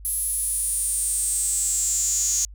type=tone with high-pass filter sweep; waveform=square; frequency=161.8 Hz; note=E3; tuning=32 cents flat; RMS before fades=-24 dBFS; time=0.05-2.45 s; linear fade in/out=0 ms; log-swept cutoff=11000 to 6600 Hz; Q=9.7; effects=added 50 Hz sine -39 dBFS peak until 2.54 s